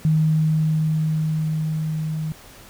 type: tone with level ramp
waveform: sine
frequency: 156.6 Hz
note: D#3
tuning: 11 cents sharp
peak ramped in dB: -14 to -23 dBFS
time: 0.05-2.32 s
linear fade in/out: 0 ms
effects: pink hiss -45 dBFS RMS until 2.69 s